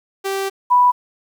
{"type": "tone pair in turn", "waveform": ["sawtooth", "sine"], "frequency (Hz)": [389.8, 986.2], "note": ["G4", "B5"], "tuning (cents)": [-10, -3], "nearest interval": "octave + major third", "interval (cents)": 1607, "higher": "second", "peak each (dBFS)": [-16, -9], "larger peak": "second", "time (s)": [[0.24, 0.5], [0.7, 0.92]], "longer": "first", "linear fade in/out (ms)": 20, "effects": ["8-bit"]}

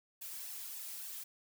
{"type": "noise with flanger", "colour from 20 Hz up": "blue", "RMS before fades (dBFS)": -45, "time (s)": [0.21, 1.24], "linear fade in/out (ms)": 10, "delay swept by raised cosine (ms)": [1.1, 3.1], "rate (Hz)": 3.6, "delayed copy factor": 0.85, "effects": []}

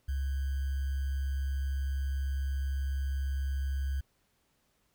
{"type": "tone with sample-and-hold", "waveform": "sine", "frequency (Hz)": 68, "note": "C#2", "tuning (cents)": -33, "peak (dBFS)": -29, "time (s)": [0.08, 4.01], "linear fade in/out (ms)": 10, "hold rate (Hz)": 1575, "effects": ["pink hiss -73 dBFS RMS until 4.94 s"]}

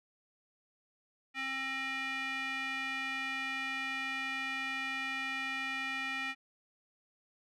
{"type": "tone with band-pass filter", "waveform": "square", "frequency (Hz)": 267.1, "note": "C4", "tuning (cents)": 36, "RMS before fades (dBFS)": -37, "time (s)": [1.34, 6.35], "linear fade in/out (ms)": 50, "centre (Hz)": 2200, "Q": 3.6, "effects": []}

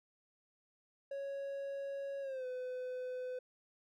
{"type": "tone with pitch glide", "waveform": "triangle", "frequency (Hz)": [554, 505.1], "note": ["C#5", "B4"], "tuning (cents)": [-1, 39], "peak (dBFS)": -37, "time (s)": [1.11, 3.39], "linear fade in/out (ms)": 5, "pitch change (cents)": -160, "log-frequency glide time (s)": [2.21, 2.46], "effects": []}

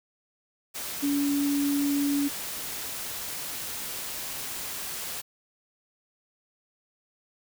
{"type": "tone in noise", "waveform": "sine", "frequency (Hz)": 284.5, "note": "C#4", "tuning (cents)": 45, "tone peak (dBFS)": -23, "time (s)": [1.02, 2.29], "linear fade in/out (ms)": 20, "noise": "white", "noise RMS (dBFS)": -35, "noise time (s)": [0.74, 5.22], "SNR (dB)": 9, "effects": []}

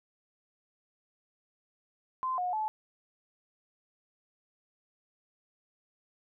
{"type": "tone with pitch steps", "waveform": "sine", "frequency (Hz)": [1035, 723, 864], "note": ["C6", "F#5", "A5"], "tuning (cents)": [-19, -40, -32], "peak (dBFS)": -29, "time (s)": [2.23, 2.68], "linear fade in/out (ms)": 0, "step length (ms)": 150, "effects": []}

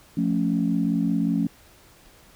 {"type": "chord", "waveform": "sine", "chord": "F augmented", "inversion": "none", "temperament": "equal", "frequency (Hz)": [174.61, 220, 277.2], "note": ["F3", "A3", "C#4"], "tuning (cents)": [0, 0, 0], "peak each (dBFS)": -24, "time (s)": [0.17, 1.47], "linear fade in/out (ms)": 5, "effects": ["tanh soft clip ceiling -11 dBFS", "pink hiss -53 dBFS RMS until 2.35 s"]}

